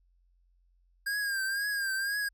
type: tone with vibrato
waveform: square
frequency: 1611 Hz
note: G6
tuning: 47 cents sharp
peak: -30 dBFS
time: 1.06-2.29 s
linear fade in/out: 10 ms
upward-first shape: triangle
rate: 2 Hz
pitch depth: 74 cents each way
effects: added 44 Hz sine -64 dBFS peak until 2.33 s